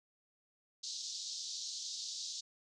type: band-pass noise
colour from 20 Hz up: pink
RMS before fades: -43 dBFS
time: 0.83-2.41 s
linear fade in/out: 10 ms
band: 3800 to 6800 Hz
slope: 48 dB/octave
effects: none